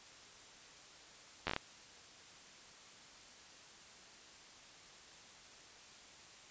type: slowing click train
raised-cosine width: 0.3 ms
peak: -19 dBFS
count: 6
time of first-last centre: 1.47-1.564 s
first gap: 11 ms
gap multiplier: 1.27
effects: white hiss -57 dBFS RMS until 6.5 s + resampled to 16000 Hz